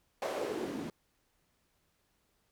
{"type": "noise with band-pass filter sweep", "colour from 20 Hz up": "white", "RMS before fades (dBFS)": -37, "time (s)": [0.22, 0.9], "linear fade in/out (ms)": 2, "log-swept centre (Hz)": [610, 220], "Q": 3.2, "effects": ["pink hiss -75 dBFS RMS until 2.51 s"]}